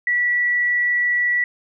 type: tone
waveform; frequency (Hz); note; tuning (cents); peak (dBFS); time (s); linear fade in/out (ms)
sine; 1949; B6; -23; -16; 0.07-1.44; 2
effects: none